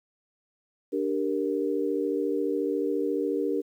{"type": "chord", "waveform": "sine", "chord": "G minor", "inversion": "second", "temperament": "equal", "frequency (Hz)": [293.7, 392, 466.2], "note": ["D4", "G4", "Bb4"], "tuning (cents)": [0, 0, 0], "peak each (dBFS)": -29, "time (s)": [0.92, 3.62], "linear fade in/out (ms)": 20, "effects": ["10-bit"]}